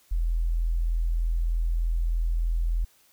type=tone; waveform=sine; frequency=41.63 Hz; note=E1; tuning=18 cents sharp; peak=-22 dBFS; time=0.11-2.85 s; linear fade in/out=10 ms; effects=white hiss -61 dBFS RMS until 3.12 s